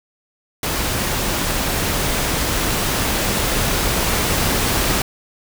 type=noise with level ramp; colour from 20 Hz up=pink; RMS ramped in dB=-21 to -18 dBFS; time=0.63-5.02 s; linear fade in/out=2 ms; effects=none